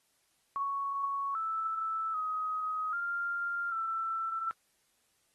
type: tone with pitch steps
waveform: sine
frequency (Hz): 1111 / 1317 / 1261 / 1394 / 1334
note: C#6 / E6 / D#6 / F6 / E6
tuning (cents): +4 / -2 / +23 / -4 / +20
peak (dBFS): -31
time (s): 0.56-4.51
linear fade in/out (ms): 0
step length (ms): 790
effects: white hiss -73 dBFS RMS until 5.34 s + AAC 32 kbps